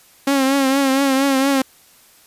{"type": "tone with vibrato", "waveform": "sawtooth", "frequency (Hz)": 271.4, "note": "C#4", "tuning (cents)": -36, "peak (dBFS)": -10, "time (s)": [0.27, 1.62], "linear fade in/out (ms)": 5, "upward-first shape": "triangle", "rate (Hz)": 4.3, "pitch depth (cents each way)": 63, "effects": ["white hiss -50 dBFS RMS until 2.26 s", "resampled to 32000 Hz"]}